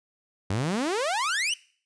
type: exponential sweep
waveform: sawtooth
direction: up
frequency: 90.5 to 3082 Hz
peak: -21 dBFS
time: 0.5-1.54 s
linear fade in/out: 5 ms
effects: noise-tail reverb RT60 0.5 s tail -22 dB re dry + resampled to 22050 Hz